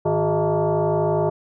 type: tone with frequency modulation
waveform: sine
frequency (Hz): 103.9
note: G#2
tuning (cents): +1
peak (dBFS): -17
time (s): 0.05-1.3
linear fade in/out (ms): 10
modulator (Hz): 260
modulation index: 2.8
effects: none